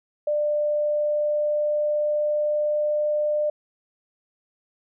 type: tone with pitch glide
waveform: sine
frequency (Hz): 595 to 599.1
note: D5 to D5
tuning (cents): +22 to +34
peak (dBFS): -20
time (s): 0.27-3.5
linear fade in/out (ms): 5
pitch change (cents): +12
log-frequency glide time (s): 0.59-3.06
effects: none